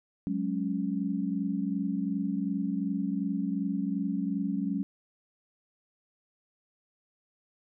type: chord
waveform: sine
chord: F# suspended second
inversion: none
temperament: equal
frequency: 185 / 207.7 / 277.2 Hz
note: F#3 / G#3 / C#4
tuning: 0 / 0 / 0 cents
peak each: -32 dBFS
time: 0.27-4.83 s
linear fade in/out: 0 ms
effects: none